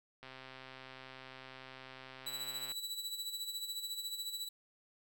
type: click train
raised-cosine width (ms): 0.3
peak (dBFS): -34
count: 327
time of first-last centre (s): 0.23-2.719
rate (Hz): 131
type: tone with tremolo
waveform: sawtooth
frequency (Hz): 3940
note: B7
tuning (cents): -5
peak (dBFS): -34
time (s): 2.26-4.49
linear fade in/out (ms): 10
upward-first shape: sine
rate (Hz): 14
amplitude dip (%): 60
effects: none